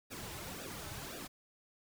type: noise with flanger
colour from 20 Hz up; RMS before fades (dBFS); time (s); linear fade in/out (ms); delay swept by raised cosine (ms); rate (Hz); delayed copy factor
pink; -45; 0.1-1.28; 20; 0.94 to 4.34; 1.9; -0.8
effects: none